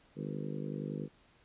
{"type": "harmonic tone with a mistuned harmonic", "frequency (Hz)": 50.7, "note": "G#1", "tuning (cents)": -41, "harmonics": [3, 4, 5, 6, 7, 8, 9, 10], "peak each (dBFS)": [-40, -42, -44, -46, -47, -48, -49, -50], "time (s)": [0.15, 1.09], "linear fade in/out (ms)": 50, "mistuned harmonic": 10, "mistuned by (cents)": -29, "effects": ["pink hiss -65 dBFS RMS until 1.44 s", "resampled to 8000 Hz"]}